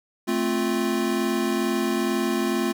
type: chord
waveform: square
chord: F major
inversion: first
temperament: equal with one note detuned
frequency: 219.4 / 261.6 / 349.2 Hz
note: A3 / C4 / F4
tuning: -5 / 0 / 0 cents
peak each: -27 / -28 / -26 dBFS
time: 0.27-2.73 s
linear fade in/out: 20 ms
effects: none